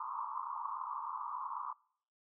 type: band-pass noise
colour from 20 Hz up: pink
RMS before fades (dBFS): -41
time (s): 0-1.73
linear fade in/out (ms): 5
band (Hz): 910 to 1200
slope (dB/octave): 96
effects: noise-tail reverb RT60 0.6 s tail -24 dB re dry